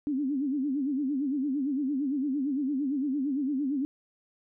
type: tone with vibrato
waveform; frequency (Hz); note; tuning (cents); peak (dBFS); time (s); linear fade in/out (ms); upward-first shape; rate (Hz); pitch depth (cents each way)
sine; 277.2; C#4; 0; -26; 0.07-3.85; 0; sine; 8.8; 140
effects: none